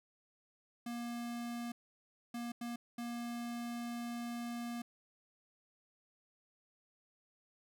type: tone bursts at uneven times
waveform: square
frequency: 237.3 Hz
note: A#3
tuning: 31 cents sharp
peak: -40 dBFS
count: 4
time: 0.86-1.72 / 2.34-2.52 / 2.61-2.76 / 2.98-4.82 s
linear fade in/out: 5 ms
effects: none